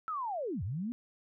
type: linear two-way sweep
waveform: sine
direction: down then up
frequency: 1337 to 79.9 to 249.1 Hz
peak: -33 dBFS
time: 0.08-0.92 s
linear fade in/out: 0 ms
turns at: 0.63 s
effects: none